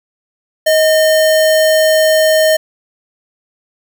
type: tone with sample-and-hold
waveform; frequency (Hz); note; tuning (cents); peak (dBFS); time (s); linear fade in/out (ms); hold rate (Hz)
sine; 629; D#5; +19; -7; 0.66-2.57; 10; 2450
effects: none